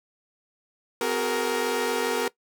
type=tone cluster; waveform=sawtooth; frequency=254.2 / 374.3 / 419.6 / 466.8 Hz; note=C4 / F#4 / G#4 / A#4; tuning=-50 / +20 / +18 / +2 cents; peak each=-30 / -27 / -27 / -22 dBFS; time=1.01-2.28 s; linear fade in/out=2 ms; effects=noise-tail reverb RT60 0.1 s tail -19 dB re dry